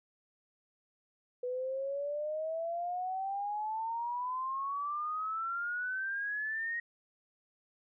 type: exponential sweep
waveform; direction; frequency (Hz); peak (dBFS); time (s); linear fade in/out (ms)
sine; up; 491.7 to 1886; -33; 1.43-6.8; 5
effects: none